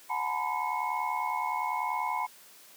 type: tone cluster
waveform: sine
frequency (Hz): 732 / 855 / 936 / 1006 / 2185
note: F#5 / A5 / A#5 / B5 / C#7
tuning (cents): -19 / -50 / +7 / +32 / -26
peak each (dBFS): -39 / -34 / -35 / -32 / -39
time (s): 0.09-2.27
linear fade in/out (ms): 20
effects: white hiss -54 dBFS RMS until 2.76 s + high-pass 200 Hz 12 dB/octave